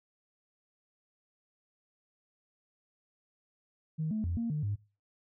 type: tone with pitch steps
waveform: sine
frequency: 157.1 / 216.3 / 85.9 / 231.9 / 150.7 / 102.5 Hz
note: D#3 / A3 / F2 / A#3 / D3 / G#2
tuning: +17 / -29 / -28 / -9 / +45 / -22 cents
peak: -29 dBFS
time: 3.98-4.76 s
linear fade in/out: 20 ms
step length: 130 ms
effects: noise-tail reverb RT60 0.3 s tail -20 dB re dry + tanh soft clip ceiling -25 dBFS